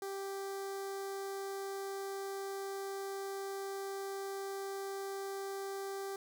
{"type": "tone with notch filter", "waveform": "sawtooth", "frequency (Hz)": 392, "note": "G4", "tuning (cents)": 0, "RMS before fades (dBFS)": -41, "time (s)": [0.02, 6.16], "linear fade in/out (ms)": 2, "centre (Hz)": 2700, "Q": 1.1, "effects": []}